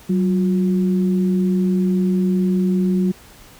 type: tone pair together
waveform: sine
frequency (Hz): 187.5 / 356.6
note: F#3 / F4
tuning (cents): +23 / +36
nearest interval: major seventh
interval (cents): 1113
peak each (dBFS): -15 / -24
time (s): 0.09-3.12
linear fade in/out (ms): 10
effects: pink hiss -45 dBFS RMS until 3.59 s